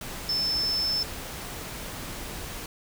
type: tone in noise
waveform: sine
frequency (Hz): 5274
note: E8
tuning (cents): 0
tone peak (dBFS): -24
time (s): 0.29-1.03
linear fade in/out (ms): 2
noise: pink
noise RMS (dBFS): -37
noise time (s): 0.01-2.66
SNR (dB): +10
effects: none